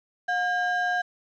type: ring-modulated tone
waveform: triangle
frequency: 1167 Hz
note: D6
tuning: 11 cents flat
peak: -18 dBFS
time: 0.28-1.02 s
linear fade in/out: 10 ms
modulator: 448 Hz
effects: resampled to 16000 Hz + 9-bit